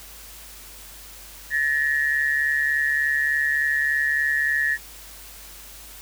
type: tone pair together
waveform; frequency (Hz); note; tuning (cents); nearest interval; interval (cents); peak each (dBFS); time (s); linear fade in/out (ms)
sine; 1733.6 / 1877; A6 / A#6; -26 / +11; minor second; 137; -22; 1.5-4.78; 50
effects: added 50 Hz sine -47 dBFS peak until 6.01 s + white hiss -43 dBFS RMS until 6.01 s